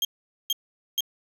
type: tone bursts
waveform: 35% pulse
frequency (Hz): 3216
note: G7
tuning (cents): +44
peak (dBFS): -20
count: 3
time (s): 0.02-1.007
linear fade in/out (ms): 2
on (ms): 29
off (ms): 450
effects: none